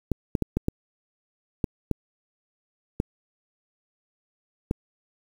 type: clicks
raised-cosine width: 3 ms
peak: -10 dBFS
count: 9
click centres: 0.117 / 0.352 / 0.423 / 0.57 / 0.684 / 1.642 / 1.913 / 3.001 / 4.711 s
effects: 7-bit